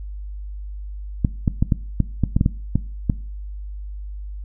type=clicks; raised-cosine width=5 ms; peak=-4 dBFS; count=11; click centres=1.248 / 1.478 / 1.625 / 1.722 / 2.003 / 2.237 / 2.365 / 2.411 / 2.461 / 2.756 / 3.098 s; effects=noise-tail reverb RT60 0.4 s tail -19 dB re dry + added 50 Hz sine -29 dBFS peak until 4.44 s

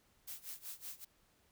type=noise with tremolo; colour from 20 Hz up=blue; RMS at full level=-45 dBFS; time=0.27-1.05 s; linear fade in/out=10 ms; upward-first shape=sine; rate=5.3 Hz; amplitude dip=90%; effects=pink hiss -72 dBFS RMS until 1.51 s

